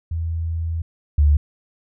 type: tone pair in turn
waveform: sine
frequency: 82.41 / 73.42 Hz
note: E2 / D2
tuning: 0 / 0 cents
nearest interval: major second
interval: 200 cents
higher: first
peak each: -21 / -11 dBFS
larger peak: second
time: 0.11-0.82 / 1.18-1.37 s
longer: first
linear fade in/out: 5 ms
effects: none